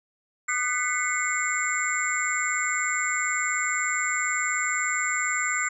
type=tone cluster; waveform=sine; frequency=1219 / 1500 / 1997 / 2181 / 7350 Hz; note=D#6 / F#6 / B6 / C#7 / A#8; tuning=-36 / +23 / +19 / -29 / -25 cents; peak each=-30 dBFS; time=0.48-5.69 s; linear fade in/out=10 ms; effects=none